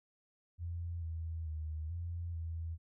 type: tone with pitch steps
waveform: sine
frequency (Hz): 85.4 / 81.7 / 78 / 85.6 / 82.4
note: F2 / E2 / D#2 / F2 / E2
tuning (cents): -38 / -15 / +5 / -34 / 0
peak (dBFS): -37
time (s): 0.58-2.78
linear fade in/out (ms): 50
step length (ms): 440
effects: none